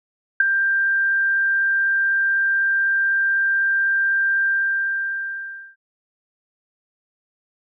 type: tone with ADSR envelope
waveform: sine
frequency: 1584 Hz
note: G6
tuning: 18 cents sharp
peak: -8 dBFS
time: 0.4-5.76 s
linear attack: 5 ms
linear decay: 10 ms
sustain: -8 dB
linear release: 1300 ms
effects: none